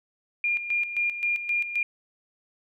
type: tone with tremolo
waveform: sine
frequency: 2409 Hz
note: D7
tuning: 43 cents sharp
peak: -22 dBFS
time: 0.44-1.83 s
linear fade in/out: 2 ms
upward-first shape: square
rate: 3.8 Hz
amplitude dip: 65%
effects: none